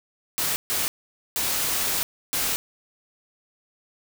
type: noise bursts at uneven times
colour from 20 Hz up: white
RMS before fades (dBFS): -25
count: 4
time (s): 0.38-0.56 / 0.7-0.88 / 1.36-2.03 / 2.33-2.56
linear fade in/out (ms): 0
effects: none